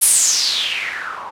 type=noise with low-pass filter sweep; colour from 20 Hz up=blue; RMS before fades=-18 dBFS; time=0.01-1.31 s; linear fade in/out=20 ms; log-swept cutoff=11000 to 900 Hz; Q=5.5; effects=none